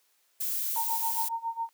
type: noise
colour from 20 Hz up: violet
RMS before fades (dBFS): -31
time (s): 0.4-1.29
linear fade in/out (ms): 10
type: tone with tremolo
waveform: sine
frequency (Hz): 917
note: A#5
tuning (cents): -29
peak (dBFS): -27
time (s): 0.76-1.69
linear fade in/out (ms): 0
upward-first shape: sine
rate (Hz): 7.3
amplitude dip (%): 90
effects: white hiss -69 dBFS RMS until 1.73 s + high-pass 400 Hz 12 dB/octave